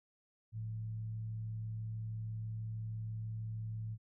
sine tone with frequency modulation, 110 Hz, A2, in tune, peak -38 dBFS, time 0.52-3.98 s, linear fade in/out 50 ms, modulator 66.2 Hz, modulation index 0.26, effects none

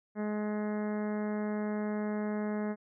harmonic tone, 210.6 Hz, G#3, 24 cents sharp, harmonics 1 / 2 / 3 / 4 / 5 / 6 / 7 / 8 / 9 / 10, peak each -32 / -38 / -41 / -46 / -50 / -51 / -52 / -51 / -54 / -55 dBFS, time 0.15-2.76 s, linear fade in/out 50 ms, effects none

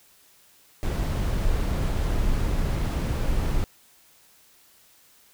brown noise, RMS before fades -24 dBFS, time 0.83-3.64 s, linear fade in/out 0 ms, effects white hiss -57 dBFS RMS until 5.33 s

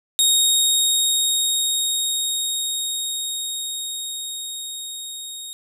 20% pulse tone with level ramp, 3738 Hz, A#7, 4 cents sharp, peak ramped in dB -8 to -26 dBFS, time 0.19-5.53 s, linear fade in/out 0 ms, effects none

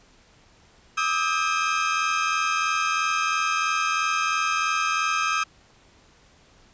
30% pulse tone cluster, 1203 / 1286 / 1597 Hz, D6 / E6 / G6, +41 / -43 / +32 cents, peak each -25 / -21 / -27 dBFS, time 0.97-5.44 s, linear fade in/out 10 ms, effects pink hiss -56 dBFS RMS until 6.73 s + resampled to 16000 Hz

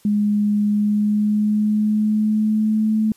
sine tone with pitch glide, 207.6 to 217.2 Hz, G#3 to A3, 0 to -22 cents, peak -15 dBFS, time 0.05-3.12 s, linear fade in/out 2 ms, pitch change +78 cents, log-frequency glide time 0.67-2.97 s, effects white hiss -55 dBFS RMS until 3.16 s + resampled to 32000 Hz

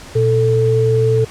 sine tone pair together, 118.8 / 441.6 Hz, A#2 / A4, +33 / +6 cents, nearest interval octave + major seventh, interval 2273 cents, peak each -14 / -13 dBFS, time 0.15-1.25 s, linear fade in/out 10 ms, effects pink hiss -36 dBFS RMS until 1.3 s + low-pass 9000 Hz 12 dB/octave

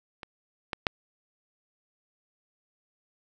clicks, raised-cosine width 0.3 ms, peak -23 / -14 / -7 dBFS, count 3, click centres 0.232 / 0.732 / 0.868 s, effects none

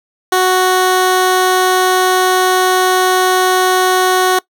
15% pulse tone, 370 Hz, F#4, in tune, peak -3 dBFS, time 0.32-4.39 s, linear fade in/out 5 ms, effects noise-tail reverb RT60 0.1 s tail -21 dB re dry

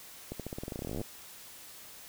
accelerating click train, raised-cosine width 2 ms, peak -24 dBFS, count 23, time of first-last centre 0.32-1.014 s, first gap 77 ms, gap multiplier 0.9, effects white hiss -50 dBFS RMS until 2.08 s

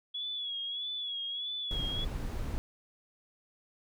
sine tone with vibrato, 3370 Hz, G#7, 25 cents sharp, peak -34 dBFS, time 0.14-2.05 s, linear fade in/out 10 ms, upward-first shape sine, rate 1.6 Hz, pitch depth 61 cents each way
brown noise, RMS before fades -35 dBFS, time 1.71-2.58 s, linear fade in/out 0 ms
effects none

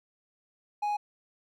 triangle tone, 830.6 Hz, G#5, in tune, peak -25 dBFS, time 0.82-0.97 s, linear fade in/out 10 ms, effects none

